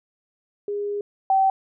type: tone pair in turn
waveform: sine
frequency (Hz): 409.3 / 770.9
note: G#4 / G5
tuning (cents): -25 / -29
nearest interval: major seventh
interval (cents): 1096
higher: second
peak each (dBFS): -24 / -15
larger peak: second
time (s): 0.68-1.01 / 1.3-1.5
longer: first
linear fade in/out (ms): 2
effects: none